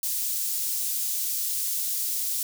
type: high-pass noise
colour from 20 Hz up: white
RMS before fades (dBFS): -28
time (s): 0.03-2.43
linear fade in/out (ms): 2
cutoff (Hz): 5800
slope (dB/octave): 12
effects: none